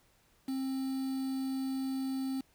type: tone with quantisation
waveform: triangle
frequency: 265.4 Hz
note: C4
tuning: 25 cents sharp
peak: -30 dBFS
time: 0.48-2.41 s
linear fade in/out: 5 ms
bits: 8
effects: pink hiss -68 dBFS RMS until 2.54 s